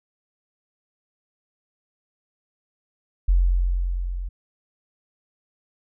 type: tone with level ramp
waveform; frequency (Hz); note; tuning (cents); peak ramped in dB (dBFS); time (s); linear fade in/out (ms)
sine; 44.48; F1; +32; -13 to -27; 3.28-4.29; 10
effects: none